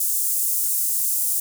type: high-pass noise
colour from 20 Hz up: pink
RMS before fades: -22 dBFS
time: 0-1.4 s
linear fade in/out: 5 ms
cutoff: 8200 Hz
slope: 24 dB/octave
effects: none